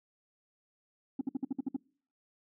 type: tone bursts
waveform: sine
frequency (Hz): 268.1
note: C4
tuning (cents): +42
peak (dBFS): -27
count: 8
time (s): 1.19-1.765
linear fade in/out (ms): 5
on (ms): 22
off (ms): 57
effects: noise-tail reverb RT60 0.5 s tail -26 dB re dry + tanh soft clip ceiling -28 dBFS